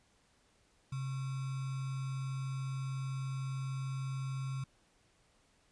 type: tone with sample-and-hold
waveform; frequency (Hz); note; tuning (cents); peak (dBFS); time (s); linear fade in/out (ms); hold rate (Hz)
sine; 133.2; C3; +31; -35; 0.92-4.64; 5; 1225
effects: pink hiss -70 dBFS RMS until 5.71 s + resampled to 22050 Hz